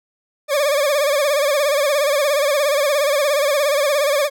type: tone with vibrato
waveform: 40% pulse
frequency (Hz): 575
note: D5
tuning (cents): -37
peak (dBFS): -14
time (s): 0.48-4.3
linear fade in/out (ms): 50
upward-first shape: sine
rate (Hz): 17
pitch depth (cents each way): 98
effects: none